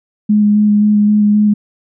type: tone with vibrato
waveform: sine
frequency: 209 Hz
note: G#3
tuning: 11 cents sharp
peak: -7 dBFS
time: 0.29-1.54 s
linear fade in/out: 10 ms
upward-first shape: square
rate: 3.8 Hz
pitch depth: 11 cents each way
effects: none